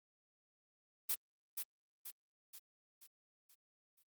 blue noise with echo, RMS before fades -35 dBFS, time 1.09-1.15 s, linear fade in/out 10 ms, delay 480 ms, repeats 6, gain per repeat -6 dB, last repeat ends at 4.03 s, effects Opus 32 kbps

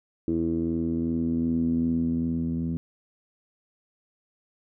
10% pulse tone with low-pass filter sweep, 82.6 Hz, E2, 4 cents sharp, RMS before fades -26 dBFS, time 0.28-2.77 s, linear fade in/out 0 ms, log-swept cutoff 320 to 210 Hz, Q 5.6, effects none

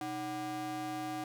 square ring-modulated tone, 218.4 Hz, A3, 13 cents flat, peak -34 dBFS, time 0.01-1.24 s, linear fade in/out 2 ms, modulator 529 Hz, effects none

